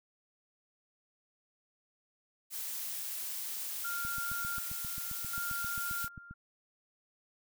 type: noise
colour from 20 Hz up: blue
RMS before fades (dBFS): -39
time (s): 2.5-6.09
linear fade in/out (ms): 50
type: tone with tremolo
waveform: sine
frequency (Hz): 1396.9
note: F6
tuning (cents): 0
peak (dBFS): -36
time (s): 3.84-6.34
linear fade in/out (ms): 10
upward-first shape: square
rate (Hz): 0.67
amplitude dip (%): 80
type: click train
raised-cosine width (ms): 5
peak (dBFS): -34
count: 18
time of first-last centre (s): 4.05-6.311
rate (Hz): 7.52
effects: none